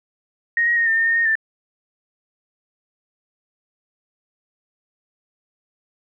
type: tone with pitch steps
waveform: sine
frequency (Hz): 1867 / 1891 / 1858 / 1803 / 1822 / 1833 / 1850 / 1777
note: A#6 / A#6 / A#6 / A6 / A#6 / A#6 / A#6 / A6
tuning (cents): +2 / +24 / -6 / +42 / -40 / -30 / -14 / +17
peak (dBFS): -15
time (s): 0.57-1.354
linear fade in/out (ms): 2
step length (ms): 98
effects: none